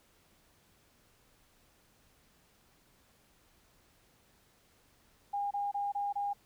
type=tone bursts; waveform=sine; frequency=810 Hz; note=G#5; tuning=43 cents flat; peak=-31 dBFS; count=5; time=5.33-6.334 s; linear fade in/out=10 ms; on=180 ms; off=26 ms; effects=pink hiss -67 dBFS RMS until 6.45 s